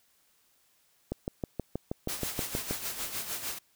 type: click train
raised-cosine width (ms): 2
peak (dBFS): -18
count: 11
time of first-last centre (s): 1.12-2.71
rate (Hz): 6.29
type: noise with tremolo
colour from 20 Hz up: white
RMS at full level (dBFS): -34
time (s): 2.08-3.59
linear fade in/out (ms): 10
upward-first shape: sine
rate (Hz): 6.6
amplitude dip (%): 60
effects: white hiss -68 dBFS RMS until 3.75 s